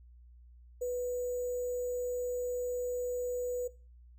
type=tone with sample-and-hold; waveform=sine; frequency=493.9 Hz; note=B4; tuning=in tune; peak=-31 dBFS; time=0.81-3.68 s; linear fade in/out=10 ms; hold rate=7350 Hz; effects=noise-tail reverb RT60 0.3 s tail -18 dB re dry + added 60 Hz sine -53 dBFS peak until 4.18 s